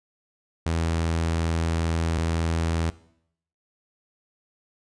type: tone pair in turn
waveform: sawtooth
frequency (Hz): 82.41 / 82.41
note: E2 / E2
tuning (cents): 0 / 0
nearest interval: unison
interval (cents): 0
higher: neither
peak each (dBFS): -19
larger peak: neither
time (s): 0.66-2.18 / 2.18-2.9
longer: first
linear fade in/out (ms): 0
effects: noise-tail reverb RT60 0.7 s tail -19 dB re dry + resampled to 22050 Hz